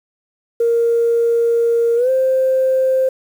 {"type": "tone with pitch glide", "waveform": "sine", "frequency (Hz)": [466.2, 523.3], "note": ["A#4", "C5"], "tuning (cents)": [0, 0], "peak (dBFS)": -11, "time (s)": [0.6, 3.09], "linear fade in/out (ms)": 5, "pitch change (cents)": 200, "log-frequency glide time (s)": [1.96, 2.1], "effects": ["tanh soft clip ceiling -7 dBFS", "7-bit"]}